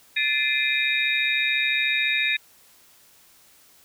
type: tone cluster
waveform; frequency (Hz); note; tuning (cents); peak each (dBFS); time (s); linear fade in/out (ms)
sine; 1747 / 2079 / 2387 / 2521 / 3744; A6 / C7 / D7 / D#7 / A#7; -13 / -12 / +28 / +22 / +7; -27 / -29 / -25 / -28 / -26; 0.16-2.37; 10
effects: white hiss -55 dBFS RMS until 3.84 s